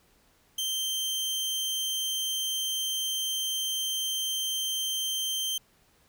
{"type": "tone", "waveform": "sawtooth", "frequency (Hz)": 3136, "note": "G7", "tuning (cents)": 0, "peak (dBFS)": -25, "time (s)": [0.58, 5.58], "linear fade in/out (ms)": 5, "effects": ["pink hiss -64 dBFS RMS until 6.08 s"]}